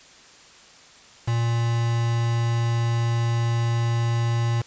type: tone with quantisation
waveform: triangle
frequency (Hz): 116.9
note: A#2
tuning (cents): +5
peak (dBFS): -18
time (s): 1.27-4.62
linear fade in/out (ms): 10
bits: 5
effects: white hiss -49 dBFS RMS until 4.66 s + resampled to 16000 Hz